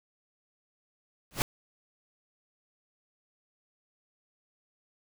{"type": "noise with exponential growth", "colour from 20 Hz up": "pink", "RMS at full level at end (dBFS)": -22, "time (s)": [1.31, 1.42], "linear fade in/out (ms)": 0, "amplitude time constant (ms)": 22, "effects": []}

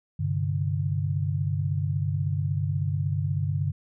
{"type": "chord", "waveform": "sine", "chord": "G suspended fourth", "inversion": "none", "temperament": "just", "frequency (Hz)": [98, 130.67, 147], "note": ["G2", "C3", "D3"], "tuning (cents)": [0, -2, 2], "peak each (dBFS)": [-27, -32, -27], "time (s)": [0.19, 3.72], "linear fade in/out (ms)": 10, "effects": []}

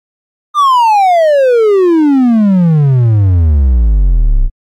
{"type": "exponential sweep", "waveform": "triangle", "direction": "down", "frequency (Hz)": [1221, 30.33], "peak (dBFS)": -3, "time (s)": [0.54, 4.5], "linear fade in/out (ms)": 50, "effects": ["AAC 64 kbps"]}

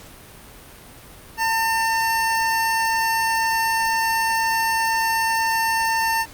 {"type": "tone", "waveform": "25% pulse", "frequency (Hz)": 902, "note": "A5", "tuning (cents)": 43, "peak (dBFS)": -15, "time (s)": [1.37, 6.26], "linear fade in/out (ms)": 50, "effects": ["pink hiss -43 dBFS RMS until 6.33 s", "Opus 48 kbps"]}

